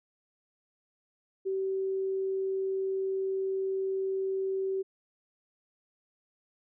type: tone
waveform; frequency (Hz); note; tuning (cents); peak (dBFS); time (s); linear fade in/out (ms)
sine; 384; G4; -36; -28; 1.45-4.83; 20
effects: none